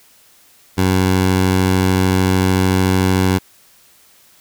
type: tone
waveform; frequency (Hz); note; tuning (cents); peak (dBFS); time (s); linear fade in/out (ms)
15% pulse; 93.4; F#2; +17; -6; 0.77-3.39; 20
effects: white hiss -50 dBFS RMS until 4.4 s